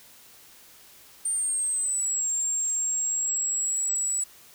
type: linear two-way sweep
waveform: sine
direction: down then up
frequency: 8900 to 7410 to 7880 Hz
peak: -24 dBFS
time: 1.25-4.24 s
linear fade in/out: 5 ms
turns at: 2.36 s
effects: white hiss -52 dBFS RMS until 4.54 s